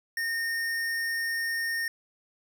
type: tone with hard clipping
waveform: sine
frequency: 1835 Hz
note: A#6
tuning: 28 cents flat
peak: -29 dBFS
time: 0.17-1.88 s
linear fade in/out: 2 ms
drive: 16 dB
effects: none